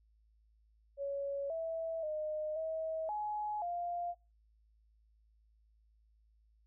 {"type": "tone with pitch steps", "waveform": "sine", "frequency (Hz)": [559, 654, 614, 641, 842, 698], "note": ["C#5", "E5", "D#5", "E5", "G#5", "F5"], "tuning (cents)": [14, -14, -23, -49, 24, -1], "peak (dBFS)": -35, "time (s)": [0.97, 4.15], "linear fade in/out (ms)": 50, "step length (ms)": 530, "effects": ["noise-tail reverb RT60 0.3 s tail -24 dB re dry", "added 54 Hz sine -66 dBFS peak until 6.66 s"]}